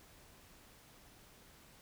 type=silence; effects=pink hiss -61 dBFS RMS until 1.81 s